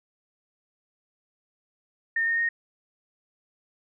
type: tone with pitch steps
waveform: sine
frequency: 1824 / 1839.9 / 1855.9 Hz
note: A#6 / A#6 / A#6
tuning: -38 / -23 / -8 cents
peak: -22 dBFS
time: 2.16-2.49 s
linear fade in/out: 5 ms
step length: 110 ms
effects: none